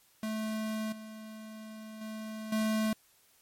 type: tone with level steps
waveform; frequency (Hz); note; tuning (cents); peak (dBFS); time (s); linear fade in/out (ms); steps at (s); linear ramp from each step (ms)
square; 217.7; A3; -18; -33 / -44 / -39 / -28; 0.23-2.93; 2; 0.92 / 2.01 / 2.52; 5
effects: white hiss -65 dBFS RMS until 3.41 s + MP3 64 kbps